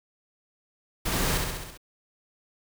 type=noise with echo; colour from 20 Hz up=pink; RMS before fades=-28 dBFS; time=1.05-1.38 s; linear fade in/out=10 ms; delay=66 ms; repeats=6; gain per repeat=-3 dB; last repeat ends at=1.776 s; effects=none